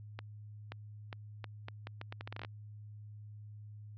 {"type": "accelerating click train", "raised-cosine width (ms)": 0.3, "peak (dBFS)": -26, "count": 16, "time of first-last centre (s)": [0.19, 2.449], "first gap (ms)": 530, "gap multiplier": 0.77, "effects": ["added 105 Hz sine -47 dBFS peak until 3.97 s", "low-pass 4000 Hz 12 dB/octave"]}